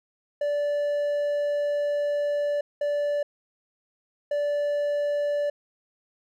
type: tone bursts at uneven times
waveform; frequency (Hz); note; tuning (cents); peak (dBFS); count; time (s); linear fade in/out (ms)
triangle; 582; D5; -16; -21; 3; 0.41-2.61 / 2.81-3.23 / 4.31-5.5; 5
effects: none